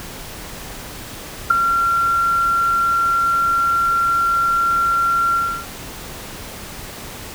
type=tone with ADSR envelope; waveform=sine; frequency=1372 Hz; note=F6; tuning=31 cents flat; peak=-4 dBFS; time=1.5-5.66 s; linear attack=9 ms; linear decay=4 ms; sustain=-10 dB; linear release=310 ms; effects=pink hiss -33 dBFS RMS until 7.34 s